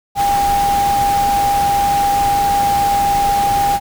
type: tone in noise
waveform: sine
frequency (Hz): 804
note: G5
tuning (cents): +44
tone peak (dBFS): -12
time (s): 0.15-3.8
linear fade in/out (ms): 50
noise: pink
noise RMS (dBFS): -24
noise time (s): 0.15-3.8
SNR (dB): +9
effects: none